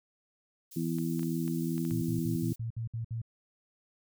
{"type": "high-pass noise", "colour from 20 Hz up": "white", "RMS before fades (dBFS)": -49, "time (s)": [0.71, 2.56], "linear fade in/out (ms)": 10, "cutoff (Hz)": 5200, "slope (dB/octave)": 12}
{"type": "harmonic tone", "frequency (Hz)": 82.41, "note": "E2", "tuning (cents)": 0, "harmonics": [2, 3, 4], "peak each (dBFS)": [-32, -34, -35], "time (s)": [0.76, 2.53], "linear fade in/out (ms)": 5}
{"type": "clicks", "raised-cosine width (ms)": 0.3, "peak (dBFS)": -33, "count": 7, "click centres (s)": [0.985, 1.194, 1.231, 1.479, 1.78, 1.851, 1.909]}
{"type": "tone bursts", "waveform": "sine", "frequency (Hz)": 114.4, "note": "A#2", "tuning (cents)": -32, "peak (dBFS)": -32, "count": 8, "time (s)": [1.91, 3.217], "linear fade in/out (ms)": 5, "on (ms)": 110, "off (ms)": 61}
{"effects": []}